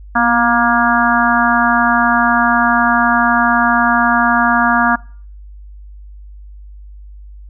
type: harmonic tone with a mistuned harmonic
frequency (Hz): 236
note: A#3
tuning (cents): +22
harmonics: 1 / 3 / 4 / 5 / 6 / 7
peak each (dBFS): -17 / -17 / -17 / -17 / -17 / -17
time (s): 0.15-4.96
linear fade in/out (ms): 10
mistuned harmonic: 1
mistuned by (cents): +27
effects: noise-tail reverb RT60 0.5 s tail -24 dB re dry + added 50 Hz sine -32 dBFS peak until 7.49 s